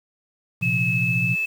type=chord; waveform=sine; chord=Bb suspended second; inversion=none; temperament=equal; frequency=116.54 / 130.81 / 174.61 Hz; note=Bb2 / C3 / F3; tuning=0 / 0 / 0 cents; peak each=-26 dBFS; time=0.61-1.36 s; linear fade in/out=20 ms
type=tone with pitch glide; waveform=sine; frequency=2589 to 2618 Hz; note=E7 to E7; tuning=-32 to -13 cents; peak=-21 dBFS; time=0.62-1.46 s; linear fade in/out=10 ms; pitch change=+19 cents; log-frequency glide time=0.85-1.28 s
effects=7-bit